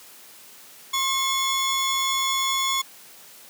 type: tone pair together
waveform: 30% pulse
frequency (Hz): 1077 / 3419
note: C6 / G#7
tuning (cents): +50 / +50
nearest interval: octave + minor sixth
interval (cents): 2000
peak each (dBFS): -22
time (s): 0.93-2.82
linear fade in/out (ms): 10
effects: white hiss -47 dBFS RMS until 3.49 s + high-pass 150 Hz 12 dB/octave